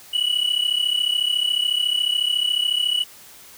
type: tone pair together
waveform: triangle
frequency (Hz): 2926 / 2960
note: F#7 / F#7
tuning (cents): -20 / 0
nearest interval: unison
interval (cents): 20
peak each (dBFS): -20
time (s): 0.13-3.04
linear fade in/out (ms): 10
effects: white hiss -45 dBFS RMS until 3.57 s